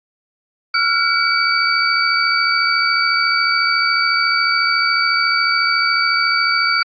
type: tone cluster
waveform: sine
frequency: 1355 / 1429 / 2284 / 4591 Hz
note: E6 / F6 / D7 / D8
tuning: +47 / +39 / -49 / -40 cents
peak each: -19 dBFS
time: 0.74-6.83 s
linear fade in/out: 5 ms
effects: AAC 64 kbps